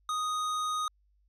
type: tone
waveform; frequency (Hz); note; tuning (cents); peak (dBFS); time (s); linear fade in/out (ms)
square; 1244.5; D#6; 0; -30; 0.09-0.88; 2
effects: added 50 Hz sine -65 dBFS peak until 1.28 s + low-pass 9000 Hz 12 dB/octave